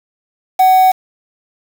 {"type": "tone with quantisation", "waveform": "triangle", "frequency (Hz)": 750, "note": "F#5", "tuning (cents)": 23, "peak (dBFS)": -4, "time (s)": [0.59, 0.92], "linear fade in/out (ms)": 10, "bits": 4, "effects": []}